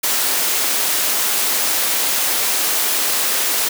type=high-pass noise; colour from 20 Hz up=white; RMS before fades=-18 dBFS; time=0.03-3.69 s; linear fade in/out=10 ms; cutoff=290 Hz; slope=12 dB/octave; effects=none